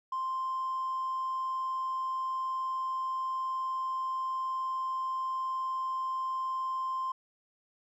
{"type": "tone with hard clipping", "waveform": "sine", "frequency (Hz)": 1046.5, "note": "C6", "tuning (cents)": 0, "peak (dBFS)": -31, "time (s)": [0.12, 7.12], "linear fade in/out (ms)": 5, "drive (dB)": 1, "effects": []}